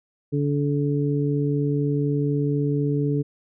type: harmonic tone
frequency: 144.1 Hz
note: D3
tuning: 33 cents flat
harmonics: 1 / 2 / 3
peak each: -22 / -25 / -27 dBFS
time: 0.32-3.23 s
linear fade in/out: 20 ms
effects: none